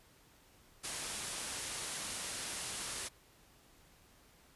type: low-pass noise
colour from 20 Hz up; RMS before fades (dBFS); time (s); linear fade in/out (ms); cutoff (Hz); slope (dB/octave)
white; -42; 0.83-3.09; 20; 11000; 96
effects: pink hiss -64 dBFS RMS until 4.55 s + resampled to 32000 Hz